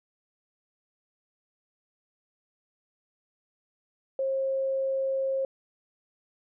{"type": "tone", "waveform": "sine", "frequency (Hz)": 536, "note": "C5", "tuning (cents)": 42, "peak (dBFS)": -25, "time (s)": [4.19, 5.45], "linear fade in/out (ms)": 2, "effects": []}